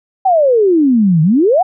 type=exponential two-way sweep; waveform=sine; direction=down then up; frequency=788 to 150.8 to 788 Hz; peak=-7 dBFS; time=0.25-1.63 s; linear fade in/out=10 ms; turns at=1.22 s; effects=none